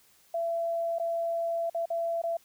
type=tone with dropouts; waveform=sine; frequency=672 Hz; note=E5; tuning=33 cents sharp; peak=-27 dBFS; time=0.34-2.37 s; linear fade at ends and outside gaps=5 ms; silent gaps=0.986-0.997 / 1.698-1.746 / 1.857-1.902 / 2.218-2.236 s; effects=white hiss -62 dBFS RMS until 2.44 s